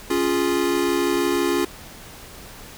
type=chord; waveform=square; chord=Db major; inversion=none; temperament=equal; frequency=277.2 / 349.2 / 415.3 Hz; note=Db4 / F4 / Ab4; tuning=0 / 0 / 0 cents; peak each=-25 / -22 / -26 dBFS; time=0.1-1.65 s; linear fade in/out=5 ms; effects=pink hiss -41 dBFS RMS until 2.77 s